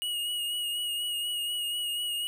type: tone with vibrato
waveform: square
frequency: 2887 Hz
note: F#7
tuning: 43 cents flat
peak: -30 dBFS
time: 0.02-2.27 s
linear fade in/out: 0 ms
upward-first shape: sine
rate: 4.1 Hz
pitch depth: 27 cents each way
effects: none